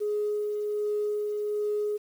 sine tone with tremolo, 418.3 Hz, G#4, 12 cents sharp, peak -24 dBFS, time 0-1.98 s, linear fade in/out 20 ms, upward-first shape sine, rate 1.3 Hz, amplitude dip 30%, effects tanh soft clip ceiling -21 dBFS + 9-bit

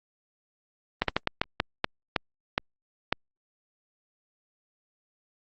slowing click train, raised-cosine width 0.3 ms, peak -6 dBFS, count 10, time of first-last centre 1.02-3.126 s, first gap 63 ms, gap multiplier 1.31, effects low-pass 5000 Hz 12 dB/octave + Opus 24 kbps

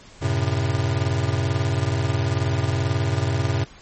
square chord, F# diminished, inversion none, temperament just, 92.5 / 111 / 133.2 Hz, F#2 / A2 / C3, 0 / +16 / +31 cents, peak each -25 dBFS, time 0.21-3.65 s, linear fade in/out 20 ms, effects pink hiss -47 dBFS RMS until 3.81 s + MP3 32 kbps

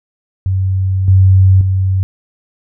sine tone with level steps, 94.8 Hz, F#2, 43 cents sharp, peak -11 / -4 / -10 dBFS, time 0.46-2.03 s, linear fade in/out 0 ms, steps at 1.08 / 1.61 s, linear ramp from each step 2 ms, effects none

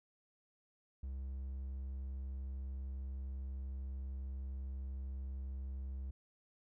triangle tone, 66.4 Hz, C2, 26 cents sharp, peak -38 dBFS, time 1.03-6.11 s, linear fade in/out 5 ms, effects none

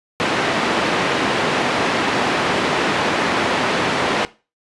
pink band-pass noise, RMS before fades -19 dBFS, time 0.2-4.25 s, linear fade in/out 0 ms, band 250 to 3000 Hz, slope 12 dB/octave, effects noise-tail reverb RT60 0.3 s tail -18 dB re dry + resampled to 24000 Hz

